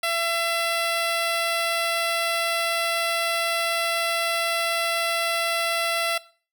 10% pulse tone, 673 Hz, E5, 36 cents sharp, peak -14 dBFS, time 0.03-6.18 s, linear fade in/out 5 ms, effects noise-tail reverb RT60 0.4 s tail -19 dB re dry

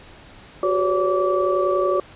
sine tone cluster, 369 / 399.9 / 520 / 569 / 1157 Hz, F#4 / G4 / C5 / C#5 / D6, -5 / +35 / -11 / +45 / -26 cents, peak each -21 / -30 / -29 / -21 / -24 dBFS, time 0.63-2 s, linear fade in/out 2 ms, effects pink hiss -45 dBFS RMS until 2.15 s + resampled to 8000 Hz

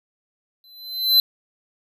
square tone with exponential growth, 4049 Hz, B7, 42 cents sharp, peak -10 dBFS, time 0.64-1.2 s, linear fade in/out 1 ms, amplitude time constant 120 ms, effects none

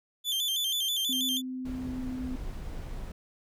40% pulse tone with vibrato, 3314 Hz, G#7, 4 cents flat, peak -26 dBFS, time 0.24-1.42 s, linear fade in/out 50 ms, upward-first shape square, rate 6.2 Hz, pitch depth 83 cents each way
sine tone with pitch glide, 257.1 to 255 Hz, C4 to C4, -30 to -44 cents, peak -33 dBFS, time 1.09-2.36 s, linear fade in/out 5 ms, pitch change -14 cents, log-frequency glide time 1.54-1.83 s
brown noise, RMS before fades -38 dBFS, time 1.65-3.12 s, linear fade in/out 5 ms
effects none

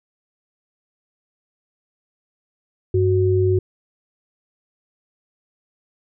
sine tone pair together, 97.84 / 369.4 Hz, G2 / F#4, -3 / -3 cents, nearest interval octave + major seventh, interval 2300 cents, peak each -17 dBFS, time 2.94-3.59 s, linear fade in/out 5 ms, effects none

